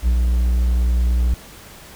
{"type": "tone with ADSR envelope", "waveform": "triangle", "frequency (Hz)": 60.2, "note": "B1", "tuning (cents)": -44, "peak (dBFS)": -10, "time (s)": [0.02, 1.34], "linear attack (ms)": 54, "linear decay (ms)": 69, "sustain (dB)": -2, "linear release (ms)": 3, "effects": ["pink hiss -41 dBFS RMS until 1.95 s"]}